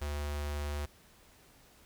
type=tone with notch filter; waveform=square; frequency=73.3 Hz; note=D2; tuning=3 cents flat; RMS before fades=-36 dBFS; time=0.01-0.86 s; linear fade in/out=10 ms; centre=160 Hz; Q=0.52; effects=pink hiss -61 dBFS RMS until 1.85 s